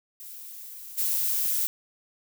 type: noise with level steps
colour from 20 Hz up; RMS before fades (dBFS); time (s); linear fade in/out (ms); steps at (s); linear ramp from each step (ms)
violet; -42 / -26; 0.2-1.67; 0; 0.97; 20
effects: none